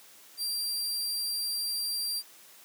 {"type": "tone", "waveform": "sawtooth", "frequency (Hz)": 4728, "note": "D8", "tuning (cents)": 11, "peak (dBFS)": -27, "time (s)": [0.37, 2.23], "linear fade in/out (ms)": 50, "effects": ["white hiss -54 dBFS RMS until 2.64 s", "high-pass 200 Hz 12 dB/octave"]}